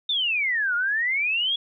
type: exponential two-way sweep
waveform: sine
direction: down then up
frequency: 3668 to 1396.9 to 3391 Hz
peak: -21 dBFS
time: 0.09-1.56 s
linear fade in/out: 5 ms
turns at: 0.75 s
effects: none